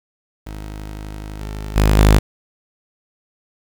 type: tone with level steps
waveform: sawtooth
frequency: 51.91 Hz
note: G#1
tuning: in tune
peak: -25 / -22 / -7 / -4 dBFS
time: 0.46-2.19 s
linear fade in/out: 10 ms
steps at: 1.41 / 1.76 / 1.98 s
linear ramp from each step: 2 ms
effects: 7-bit